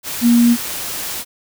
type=tone in noise; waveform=sine; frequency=237.1 Hz; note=A#3; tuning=30 cents sharp; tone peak=-8 dBFS; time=0.21-0.57 s; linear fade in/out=50 ms; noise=white; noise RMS=-25 dBFS; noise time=0.03-1.25 s; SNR=+14 dB; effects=none